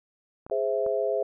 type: clicks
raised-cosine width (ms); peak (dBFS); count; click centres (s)
1; -27; 3; 0.465 / 0.499 / 0.864
type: chord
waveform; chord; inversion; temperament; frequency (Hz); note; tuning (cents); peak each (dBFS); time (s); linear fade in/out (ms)
sine; Ab augmented; none; equal; 415.3 / 523.3 / 659.3; Ab4 / C5 / E5; 0 / 0 / 0; -28; 0.51-1.23; 5
effects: none